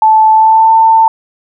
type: tone with pitch glide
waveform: sine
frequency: 874 to 894.4 Hz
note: A5 to A5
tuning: -12 to +28 cents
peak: -3 dBFS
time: 0.02-1.08 s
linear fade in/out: 2 ms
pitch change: +40 cents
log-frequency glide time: 0.31-0.73 s
effects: none